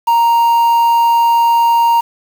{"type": "tone with quantisation", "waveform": "triangle", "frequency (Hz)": 932.3, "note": "A#5", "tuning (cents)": 0, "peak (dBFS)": -6, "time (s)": [0.07, 2.01], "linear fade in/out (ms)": 10, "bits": 5, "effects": []}